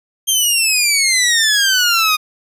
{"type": "exponential sweep", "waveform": "15% pulse", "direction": "down", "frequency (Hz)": [3200, 1226], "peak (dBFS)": -5, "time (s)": [0.27, 2.17], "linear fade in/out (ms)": 20, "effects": ["resampled to 32000 Hz"]}